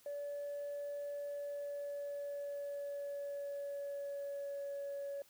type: tone with pitch glide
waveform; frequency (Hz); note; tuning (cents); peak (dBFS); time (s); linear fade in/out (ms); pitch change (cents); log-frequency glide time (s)
sine; 575 to 562.2; D5 to C#5; -37 to +24; -38; 0.06-5.22; 2; -39; 1.21-4.9
effects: tanh soft clip ceiling -37 dBFS + white hiss -66 dBFS RMS until 5.29 s